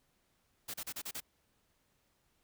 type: noise bursts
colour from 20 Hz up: white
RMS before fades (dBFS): -41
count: 6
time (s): 0.68-1.205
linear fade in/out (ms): 10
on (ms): 60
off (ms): 33
effects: pink hiss -75 dBFS RMS until 2.43 s